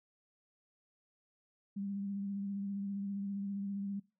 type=tone with vibrato; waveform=sine; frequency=199 Hz; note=G3; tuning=26 cents sharp; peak=-36 dBFS; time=1.76-4 s; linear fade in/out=10 ms; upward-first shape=sine; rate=15 Hz; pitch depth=27 cents each way; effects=noise-tail reverb RT60 0.3 s tail -22 dB re dry